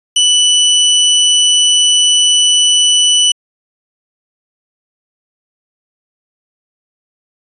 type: tone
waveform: sawtooth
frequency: 2974 Hz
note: F#7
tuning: 8 cents sharp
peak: -4 dBFS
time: 0.16-3.32 s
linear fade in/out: 5 ms
effects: resampled to 24000 Hz